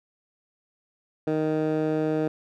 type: tone with band-pass filter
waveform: 15% pulse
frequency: 155.56 Hz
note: D#3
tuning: in tune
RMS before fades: -25 dBFS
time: 1.27-2.28 s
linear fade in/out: 5 ms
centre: 400 Hz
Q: 1
effects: none